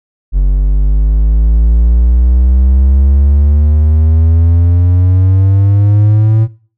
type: exponential sweep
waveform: triangle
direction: up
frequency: 46.29 to 111.7 Hz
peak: -3 dBFS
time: 0.32-6.48 s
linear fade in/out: 50 ms
effects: noise-tail reverb RT60 0.4 s tail -19 dB re dry